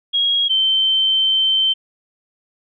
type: tone pair in turn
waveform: sine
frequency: 3290 / 3102 Hz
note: G#7 / G7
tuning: -17 / -19 cents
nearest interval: minor second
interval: 102 cents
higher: first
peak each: -14 / -13 dBFS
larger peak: second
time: 0.13-0.49 / 0.49-1.74 s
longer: second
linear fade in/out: 20 ms
effects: none